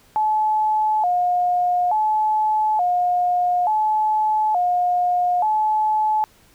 sine tone with vibrato, 784 Hz, G5, in tune, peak -16 dBFS, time 0.16-6.24 s, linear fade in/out 0 ms, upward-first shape square, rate 0.57 Hz, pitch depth 160 cents each way, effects pink hiss -54 dBFS RMS until 6.54 s

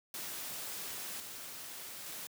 white noise with level steps, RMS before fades -42 / -46 / -44 dBFS, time 0.14-2.27 s, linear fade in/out 2 ms, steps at 1.2 / 2.06 s, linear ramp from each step 2 ms, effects high-pass 100 Hz 12 dB/octave

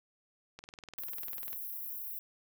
click train, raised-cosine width 0.2 ms, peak -29 dBFS, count 20, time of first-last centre 0.59-1.531 s, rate 20.2 Hz
white high-pass noise, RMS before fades -41 dBFS, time 0.98-2.19 s, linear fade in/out 0 ms, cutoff 12000 Hz, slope 48 dB/octave
effects none

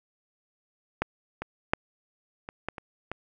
clicks, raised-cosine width 0.5 ms, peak -10 / -18 / -6 / -22 / -15 / -23 / -18 dBFS, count 7, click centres 1.02 / 1.42 / 1.735 / 2.489 / 2.686 / 2.782 / 3.116 s, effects none

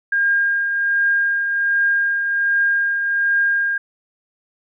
sine tone with tremolo, 1613 Hz, G6, 49 cents sharp, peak -13 dBFS, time 0.12-3.78 s, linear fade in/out 5 ms, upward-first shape triangle, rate 1.3 Hz, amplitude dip 45%, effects none

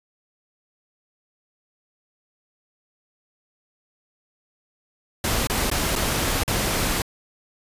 pink noise with dropouts, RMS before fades -23 dBFS, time 5.24-7.02 s, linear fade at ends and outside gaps 2 ms, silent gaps 5.471-5.498 / 5.701-5.714 / 5.955-5.96 / 6.435-6.478 s, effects resampled to 32000 Hz

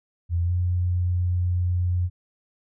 sine tone with pitch glide, 85.7 to 89.18 Hz, F2 to F2, -32 to +37 cents, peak -20 dBFS, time 0.29-2.1 s, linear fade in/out 50 ms, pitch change +69 cents, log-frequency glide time 0.43-0.53 s, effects none

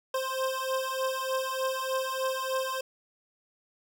25% pulse beating tone pair, 523 / 526.3 Hz, C5 / C5, -1 / +10 cents, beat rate 3.3 Hz, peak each -28 dBFS, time 0.14-2.81 s, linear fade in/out 5 ms, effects none

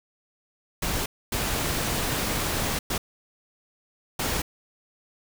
pink noise bursts at uneven times, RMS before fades -27 dBFS, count 4, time 0.82-1.06 / 1.32-2.79 / 2.9-2.98 / 4.19-4.42 s, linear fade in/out 5 ms, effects none

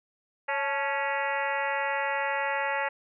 harmonic tone with a mistuned harmonic, 277.2 Hz, C#4, in tune, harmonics 2 / 3 / 4 / 5 / 6 / 7 / 8 / 9 / 10, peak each -33 / -31 / -39 / -36 / -36 / -33 / -39 / -40 / -42 dBFS, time 0.48-2.89 s, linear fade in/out 10 ms, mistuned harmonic 3, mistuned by +72 cents, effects none

